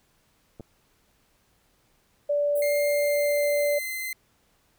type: clicks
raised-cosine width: 2 ms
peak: -28 dBFS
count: 2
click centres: 0.598 / 0.607 s
type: tone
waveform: sine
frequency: 581 Hz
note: D5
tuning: 19 cents flat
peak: -21 dBFS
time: 2.29-3.79 s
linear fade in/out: 10 ms
type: high-pass noise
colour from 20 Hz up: white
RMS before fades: -39 dBFS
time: 2.55-4.13 s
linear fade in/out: 10 ms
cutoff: 8100 Hz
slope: 96 dB/octave
type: tone with pitch glide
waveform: 40% pulse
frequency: 2116 to 2065 Hz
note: C7 to C7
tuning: +19 to -23 cents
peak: -30 dBFS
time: 2.62-4.13 s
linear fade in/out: 2 ms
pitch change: -42 cents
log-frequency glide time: 2.87-3.85 s
effects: pink hiss -66 dBFS RMS until 4.78 s